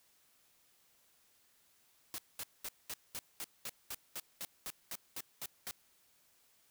white noise bursts, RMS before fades -42 dBFS, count 15, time 2.14-5.71 s, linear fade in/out 0 ms, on 42 ms, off 210 ms, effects white hiss -70 dBFS RMS until 6.7 s

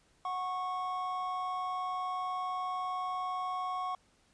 triangle tone pair together, 736.5 / 1100 Hz, F#5 / C#6, -8 / -14 cents, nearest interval perfect fifth, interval 694 cents, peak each -35 / -33 dBFS, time 0.25-3.95 s, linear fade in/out 2 ms, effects pink hiss -68 dBFS RMS until 4.33 s + resampled to 22050 Hz

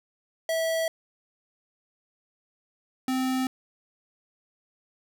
square tone pair in turn, 652 / 259.3 Hz, E5 / C4, -19 / -15 cents, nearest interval octave + major third, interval 1596 cents, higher first, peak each -25 dBFS, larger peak neither, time 0.49-0.88 / 3.08-3.47 s, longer neither, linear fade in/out 2 ms, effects none

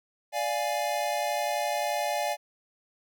square chord, D diminished, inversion none, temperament equal, 587.3 / 698.5 / 830.6 Hz, D5 / F5 / Ab5, 0 / 0 / 0 cents, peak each -32 dBFS, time 0.32-2.37 s, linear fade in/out 50 ms, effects none

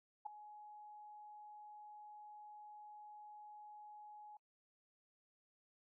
sine tone with ADSR envelope, 840 Hz, G#5, 19 cents sharp, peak -38 dBFS, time 0.25-4.37 s, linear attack 14 ms, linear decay 4 ms, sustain -15 dB, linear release 3 ms, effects noise-tail reverb RT60 0.1 s tail -24 dB re dry

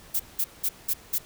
violet noise bursts, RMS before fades -25 dBFS, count 5, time 0.14-1.185 s, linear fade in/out 10 ms, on 57 ms, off 190 ms, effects pink hiss -50 dBFS RMS until 1.25 s

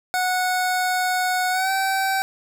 25% pulse tone with pitch glide, 735 to 771.5 Hz, F#5 to G5, -12 to -28 cents, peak -16 dBFS, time 0.14-2.22 s, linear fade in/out 0 ms, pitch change +84 cents, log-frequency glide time 1.51-1.71 s, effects none

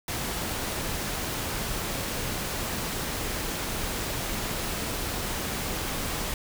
pink noise, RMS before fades -31 dBFS, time 0.08-6.34 s, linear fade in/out 2 ms, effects none

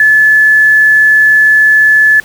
sine tone with quantisation, 1727 Hz, A6, 33 cents flat, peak -3 dBFS, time 0-2.2 s, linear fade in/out 2 ms, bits 5, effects pink hiss -36 dBFS RMS until 2.24 s + high-pass 60 Hz 12 dB/octave

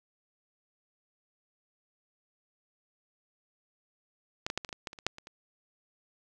clicks, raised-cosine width 0.2 ms, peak -15 / -15 / -13 / -21 / -26 / -21 / -19 / -27 / -29 / -10 / -28 / -29 dBFS, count 12, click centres 4.465 / 4.501 / 4.576 / 4.648 / 4.691 / 4.728 / 4.872 / 4.931 / 4.988 / 5.066 / 5.184 / 5.271 s, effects none

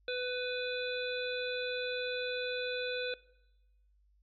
harmonic tone, 498.5 Hz, B4, 16 cents sharp, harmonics 1 / 3 / 5 / 7 / 8, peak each -35 / -40 / -42 / -43 / -44 dBFS, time 0.08-3.14 s, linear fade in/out 2 ms, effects noise-tail reverb RT60 1.0 s tail -21 dB re dry + added 50 Hz sine -65 dBFS peak until 4.22 s

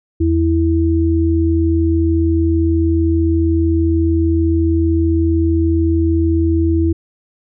sine tone pair together, 82.41 / 328.9 Hz, E2 / E4, 0 / -4 cents, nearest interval 2 octaves, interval 2396 cents, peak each -14 dBFS, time 0.2-6.93 s, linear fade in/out 10 ms, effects none

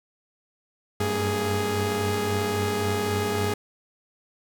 sawtooth tone cluster, 94.7 / 98.4 / 228.9 / 415.9 Hz, F#2 / G2 / A#3 / G#4, +41 / +7 / -31 / +2 cents, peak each -30 / -25 / -29 / -22 dBFS, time 1-3.54 s, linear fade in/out 5 ms, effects none

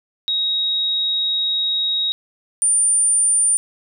sine tone pair in turn, 3788 / 9183 Hz, A#7 / D9, +27 / -40 cents, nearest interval octave + minor third, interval 1533 cents, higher second, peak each -17 / -13 dBFS, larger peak second, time 0.28-2.12 / 2.62-3.57 s, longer first, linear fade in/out 0 ms, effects none

